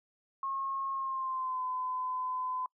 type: tone with pitch glide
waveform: sine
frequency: 1083 to 1016.3 Hz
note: C#6 to B5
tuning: -41 to +49 cents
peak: -32 dBFS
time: 0.43-2.66 s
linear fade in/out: 2 ms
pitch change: -110 cents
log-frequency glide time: 0.93-1.63 s
effects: noise-tail reverb RT60 0.1 s tail -26 dB re dry